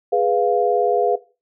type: chord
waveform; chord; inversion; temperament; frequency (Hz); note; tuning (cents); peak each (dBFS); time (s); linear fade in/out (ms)
sine; F diminished; first; equal; 415.3 / 493.9 / 698.5; Ab4 / Cb5 / F5; 0 / 0 / 0; -19; 0.12-1.16; 10
effects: noise-tail reverb RT60 0.3 s tail -17 dB re dry

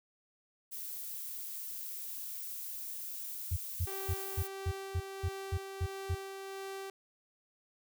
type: noise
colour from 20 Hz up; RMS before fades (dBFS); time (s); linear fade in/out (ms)
violet; -42; 0.71-4.48; 20
type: tone bursts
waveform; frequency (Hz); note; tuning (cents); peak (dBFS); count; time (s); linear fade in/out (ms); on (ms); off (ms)
sine; 87.31; F2; 0; -29; 10; 3.51-6.15; 10; 57; 230
type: tone with tremolo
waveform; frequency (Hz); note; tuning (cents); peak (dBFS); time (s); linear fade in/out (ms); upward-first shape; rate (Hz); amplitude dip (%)
sawtooth; 388.6; G4; -15; -36; 3.87-6.9; 2; sine; 1.5; 25
effects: none

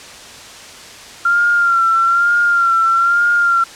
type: tone with vibrato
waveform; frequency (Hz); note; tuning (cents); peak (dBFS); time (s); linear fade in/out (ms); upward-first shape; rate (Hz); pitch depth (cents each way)
sine; 1380; F6; -21; -10; 1.25-3.64; 5; sine; 1.1; 44
effects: white hiss -35 dBFS RMS until 3.75 s + low-pass 7000 Hz 12 dB/octave

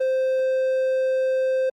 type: tone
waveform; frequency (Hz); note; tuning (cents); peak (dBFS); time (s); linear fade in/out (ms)
triangle; 522; C5; -4; -17; 0-1.7; 10
effects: Opus 24 kbps

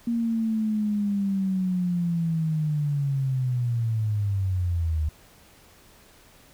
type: linear sweep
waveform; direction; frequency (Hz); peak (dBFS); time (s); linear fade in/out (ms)
sine; down; 235.6 to 75; -22; 0.07-5.09; 5
effects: pink hiss -54 dBFS RMS until 6.53 s

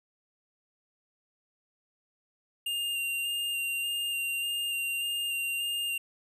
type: tone with vibrato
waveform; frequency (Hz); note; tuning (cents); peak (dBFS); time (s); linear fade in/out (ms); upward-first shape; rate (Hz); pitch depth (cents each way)
square; 2794; F7; 0; -30; 2.66-5.98; 5; square; 1.7; 13
effects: none

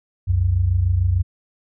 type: tone pair together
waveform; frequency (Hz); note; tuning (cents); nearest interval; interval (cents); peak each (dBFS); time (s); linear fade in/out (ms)
sine; 65.41 / 92.1; C2 / F#2; 0 / -7; tritone; 593; -21 / -16; 0.27-1.23; 20
effects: none

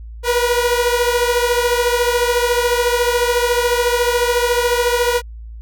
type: beating tone pair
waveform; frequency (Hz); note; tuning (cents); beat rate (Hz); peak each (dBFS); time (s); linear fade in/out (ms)
sawtooth; 479 / 493; A#4 / B4; +47 / -3; 14; -12 / -15; 0.23-5.22; 50
effects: added 56 Hz sine -30 dBFS peak until 5.61 s

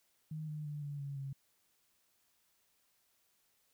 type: tone with pitch steps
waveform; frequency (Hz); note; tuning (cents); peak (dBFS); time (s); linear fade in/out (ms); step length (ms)
sine; 155.56 / 151.66 / 147.85 / 144.14 / 140.52 / 137; D#3 / D#3 / D3 / D3 / C#3 / C#3; 0 / -44 / +12 / -32 / +24 / -20; -39; 0.31-1.33; 5; 170
effects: white hiss -75 dBFS RMS until 3.73 s

